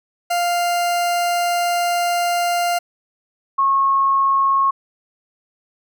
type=tone pair in turn; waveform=40% pulse / sine; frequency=698.5 / 1091 Hz; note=F5 / C#6; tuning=0 / -28 cents; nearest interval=minor sixth; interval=772 cents; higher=second; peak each=-16 / -13 dBFS; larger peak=second; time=0.3-2.79 / 3.58-4.71 s; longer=first; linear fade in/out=10 ms; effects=none